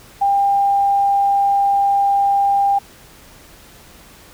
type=tone; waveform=sine; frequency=798 Hz; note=G5; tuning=31 cents sharp; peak=-12 dBFS; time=0.21-2.79 s; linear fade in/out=10 ms; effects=pink hiss -44 dBFS RMS until 4.33 s